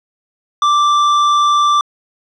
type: tone with hard clipping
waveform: sine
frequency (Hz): 1174.7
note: D6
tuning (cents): 0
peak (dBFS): -11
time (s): 0.62-1.81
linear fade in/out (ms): 2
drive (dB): 8
effects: resampled to 24000 Hz